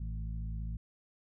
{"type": "harmonic tone with a mistuned harmonic", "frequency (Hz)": 55, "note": "A1", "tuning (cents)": 0, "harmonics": [1, 2, 3, 4], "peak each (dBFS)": [-36, -43, -45, -52], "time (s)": [0, 0.77], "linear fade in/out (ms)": 5, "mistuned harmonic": 3, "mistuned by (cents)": -34, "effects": []}